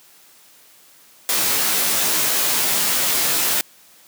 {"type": "noise with comb filter", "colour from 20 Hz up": "white", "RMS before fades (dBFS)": -19, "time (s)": [1.29, 3.61], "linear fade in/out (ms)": 0, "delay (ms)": 16, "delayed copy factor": 0.95, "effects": ["white hiss -50 dBFS RMS until 4.07 s", "high-pass 150 Hz 12 dB/octave"]}